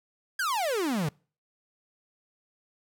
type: exponential sweep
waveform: 45% pulse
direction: down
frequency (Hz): 1661.2 to 138.59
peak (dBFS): -26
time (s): 0.39-1.09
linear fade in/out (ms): 5
effects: noise-tail reverb RT60 0.4 s tail -26 dB re dry